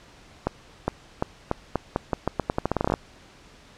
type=accelerating click train; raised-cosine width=1 ms; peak=-8 dBFS; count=20; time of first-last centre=0.47-2.939 s; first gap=410 ms; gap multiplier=0.84; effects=pink hiss -51 dBFS RMS until 3.77 s + low-pass 6000 Hz 12 dB/octave